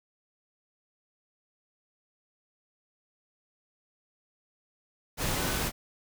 sine tone in noise, 1507 Hz, F#6, 31 cents sharp, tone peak -40 dBFS, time 5.38-5.62 s, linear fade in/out 50 ms, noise pink, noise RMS -30 dBFS, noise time 5.17-5.72 s, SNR -13 dB, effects none

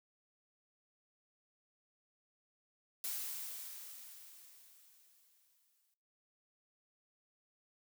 blue noise with exponential decay, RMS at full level -39 dBFS, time 3.04-5.94 s, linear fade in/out 1 ms, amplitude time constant 630 ms, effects noise-tail reverb RT60 0.4 s tail -18 dB re dry

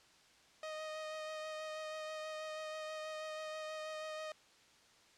sawtooth tone with vibrato, 622.3 Hz, D#5, in tune, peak -38 dBFS, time 0.63-4.32 s, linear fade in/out 2 ms, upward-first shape sine, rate 6.2 Hz, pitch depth 13 cents each way, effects white hiss -65 dBFS RMS until 5.17 s + low-pass 6000 Hz 12 dB/octave

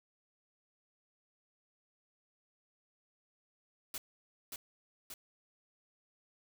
white noise with echo, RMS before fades -41 dBFS, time 3.94-3.98 s, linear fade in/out 2 ms, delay 580 ms, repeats 2, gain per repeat -3 dB, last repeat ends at 5.14 s, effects none

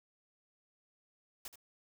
white noise with echo, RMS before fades -45 dBFS, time 1.45-1.48 s, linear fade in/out 2 ms, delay 77 ms, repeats 1, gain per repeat -11 dB, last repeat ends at 1.557 s, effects none

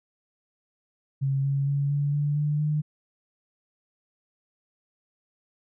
sine tone with pitch steps, 136.5 / 138.81 / 141.15 / 143.53 / 145.96 / 148.43 / 150.93 Hz, C#3 / C#3 / C#3 / D3 / D3 / D3 / D3, -26 / +3 / +32 / -39 / -10 / +19 / +48 cents, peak -22 dBFS, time 1.21-2.82 s, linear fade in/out 20 ms, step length 230 ms, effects none

